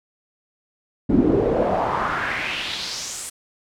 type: noise with band-pass filter sweep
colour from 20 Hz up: brown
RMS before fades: -22 dBFS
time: 1.09-3.3 s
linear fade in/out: 10 ms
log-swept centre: 250 to 9300 Hz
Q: 3
effects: none